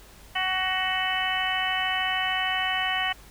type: harmonic tone with a mistuned harmonic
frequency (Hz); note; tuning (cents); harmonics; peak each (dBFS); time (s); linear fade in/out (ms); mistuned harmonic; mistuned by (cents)
373.9; F#4; +18; 2 / 3 / 4 / 5 / 6 / 7 / 8; -30 / -34 / -36 / -29 / -34 / -35 / -29; 0.35-3.13; 10; 6; -24
effects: added 50 Hz sine -51 dBFS peak until 3.3 s + pink hiss -51 dBFS RMS until 3.3 s